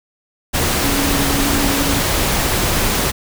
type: tone in noise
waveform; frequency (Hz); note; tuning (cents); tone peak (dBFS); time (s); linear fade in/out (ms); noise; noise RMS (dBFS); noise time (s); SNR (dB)
sine; 279.6; C#4; +15; -20; 0.83-2; 20; pink; -17; 0.53-3.12; -6
effects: none